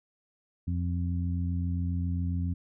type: harmonic tone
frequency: 87.31 Hz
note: F2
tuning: in tune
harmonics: 1 / 2 / 3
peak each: -28 / -34 / -38 dBFS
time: 0.67-2.54 s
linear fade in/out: 10 ms
effects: none